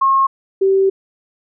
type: tone pair in turn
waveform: sine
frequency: 1080 / 386.7 Hz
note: C#6 / G4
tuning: -45 / -24 cents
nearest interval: octave + tritone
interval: 1779 cents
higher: first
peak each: -10 dBFS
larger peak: neither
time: 0.01-0.27 / 0.61-0.9 s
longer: second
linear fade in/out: 10 ms
effects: none